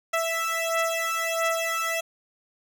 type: beating tone pair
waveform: 15% pulse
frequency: 659.3 / 660.8 Hz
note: E5 / E5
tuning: 0 / +4 cents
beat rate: 1.5 Hz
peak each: -21 dBFS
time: 0.13-2.01 s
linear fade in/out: 10 ms
effects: none